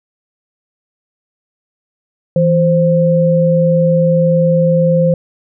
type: tone pair together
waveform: sine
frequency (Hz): 164.81 / 523.2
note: E3 / C5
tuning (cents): 0 / 0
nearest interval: octave + minor sixth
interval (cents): 2000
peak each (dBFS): -11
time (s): 2.36-5.14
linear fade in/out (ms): 2
effects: none